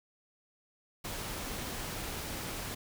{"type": "noise", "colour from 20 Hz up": "pink", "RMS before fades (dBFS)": -39, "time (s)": [1.04, 2.75], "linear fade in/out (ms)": 10, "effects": []}